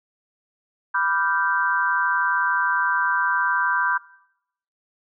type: chord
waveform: sine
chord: G dominant seventh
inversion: first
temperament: equal with one note detuned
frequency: 987.8 / 1174.7 / 1396.9 / 1556.3 Hz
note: B5 / D6 / F6 / G6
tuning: 0 / 0 / 0 / -13 cents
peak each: -24 / -26 / -28 / -22 dBFS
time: 0.94-3.98 s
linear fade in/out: 10 ms
effects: noise-tail reverb RT60 0.8 s tail -21 dB re dry